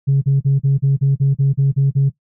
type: tone bursts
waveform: sine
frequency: 137.8 Hz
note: C#3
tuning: 10 cents flat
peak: -9 dBFS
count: 11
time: 0.07-2.1 s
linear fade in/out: 20 ms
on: 150 ms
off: 38 ms
effects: noise-tail reverb RT60 0.1 s tail -17 dB re dry + tanh soft clip ceiling -8 dBFS